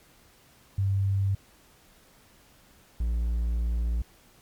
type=tone pair in turn; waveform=sine / triangle; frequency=98 / 57.79 Hz; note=G2 / A#1; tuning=0 / -14 cents; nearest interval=major sixth; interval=914 cents; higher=first; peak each=-22 dBFS; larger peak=neither; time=0.78-1.35 / 3-4.02 s; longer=second; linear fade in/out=5 ms; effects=pink hiss -58 dBFS RMS until 4.41 s + MP3 96 kbps

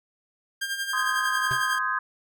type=tone with tremolo; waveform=sawtooth; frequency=1600 Hz; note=G6; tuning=35 cents sharp; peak=-22 dBFS; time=0.61-1.79 s; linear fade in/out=10 ms; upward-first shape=sine; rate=11 Hz; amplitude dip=60%
type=chord; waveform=sine; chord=Ab major seventh; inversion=first; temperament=just; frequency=1038.3 / 1245.9 / 1557.4 / 1661.2 Hz; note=C6 / Eb6 / G6 / Ab6; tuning=-14 / +2 / -12 / 0 cents; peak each=-29 / -29 / -31 / -29 dBFS; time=0.93-1.99 s; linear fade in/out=5 ms
type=tone with exponential decay; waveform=square; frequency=129.5 Hz; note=C3; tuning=17 cents flat; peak=-28 dBFS; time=1.51-1.64 s; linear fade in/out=0 ms; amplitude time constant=28 ms
effects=none

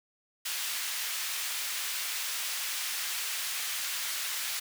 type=high-pass noise; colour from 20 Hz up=pink; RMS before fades=-34 dBFS; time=0.45-4.6 s; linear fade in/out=10 ms; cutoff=2000 Hz; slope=12 dB/octave; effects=none

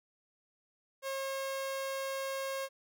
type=tone; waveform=sawtooth; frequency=540 Hz; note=C#5; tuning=45 cents flat; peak=-31 dBFS; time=1.02-2.69 s; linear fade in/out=50 ms; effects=none

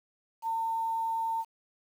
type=tone with quantisation; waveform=sine; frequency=905 Hz; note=A5; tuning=48 cents sharp; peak=-28 dBFS; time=0.42-1.45 s; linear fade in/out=50 ms; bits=9; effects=none

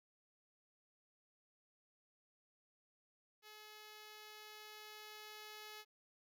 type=tone with level ramp; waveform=5% pulse; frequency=425.9 Hz; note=G#4; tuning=44 cents sharp; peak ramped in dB=-44 to -39 dBFS; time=3.42-5.85 s; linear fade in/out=50 ms; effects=none

